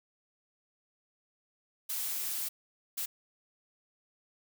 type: noise bursts at uneven times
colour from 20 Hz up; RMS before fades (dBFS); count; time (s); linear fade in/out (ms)
blue; -35; 2; 1.89-2.49 / 2.97-3.06; 10
effects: none